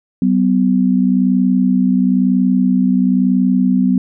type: tone pair together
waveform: sine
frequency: 190.3 / 251.3 Hz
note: F#3 / B3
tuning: +49 / +30 cents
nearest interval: perfect fourth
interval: 481 cents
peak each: -13 dBFS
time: 0.22-3.98 s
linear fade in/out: 2 ms
effects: none